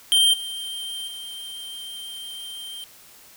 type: tone with level steps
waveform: square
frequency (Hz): 3153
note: G7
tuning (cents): +9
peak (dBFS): -15 / -30 / -34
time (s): 0.12-2.84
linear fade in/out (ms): 0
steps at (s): 0.33 / 1.07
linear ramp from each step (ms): 10
effects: white hiss -49 dBFS RMS until 3.36 s